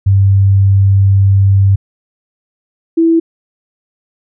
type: tone pair in turn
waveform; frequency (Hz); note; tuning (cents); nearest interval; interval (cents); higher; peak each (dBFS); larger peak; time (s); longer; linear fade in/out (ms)
sine; 98 / 329.6; G2 / E4; 0 / 0; octave + major sixth; 2100; second; -5 / -6; first; 0.06-1.76 / 2.97-3.2; first; 10
effects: none